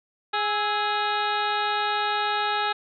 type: harmonic tone with a mistuned harmonic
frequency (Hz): 415.9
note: G#4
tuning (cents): +2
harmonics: 1 / 2 / 3 / 4 / 5 / 6 / 7 / 8 / 9 / 10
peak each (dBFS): -34 / -26 / -29 / -31 / -40 / -35 / -38 / -39 / -33 / -40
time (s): 0.33-2.73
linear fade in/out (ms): 10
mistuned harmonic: 3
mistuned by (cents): +78
effects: none